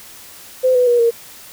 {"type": "tone with pitch steps", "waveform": "sine", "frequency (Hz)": [513, 496.7, 480.9, 465.6], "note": ["C5", "B4", "B4", "A#4"], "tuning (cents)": [-34, 10, -46, -2], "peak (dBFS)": -10, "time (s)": [0.63, 1.11], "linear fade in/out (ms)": 20, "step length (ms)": 120, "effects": ["white hiss -39 dBFS RMS until 1.52 s"]}